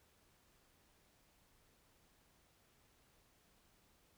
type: silence
effects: pink hiss -72 dBFS RMS until 4.17 s